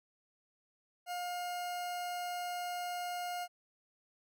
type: tone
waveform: 40% pulse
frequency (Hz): 711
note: F5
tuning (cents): +31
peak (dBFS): -36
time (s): 1.06-3.48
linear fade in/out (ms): 50
effects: none